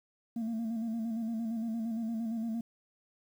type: tone with vibrato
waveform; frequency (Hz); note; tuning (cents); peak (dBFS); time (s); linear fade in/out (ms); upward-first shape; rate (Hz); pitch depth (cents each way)
sine; 226.6; A#3; -49; -29; 0.36-2.61; 5; square; 8.7; 43
effects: tanh soft clip ceiling -31 dBFS + 10-bit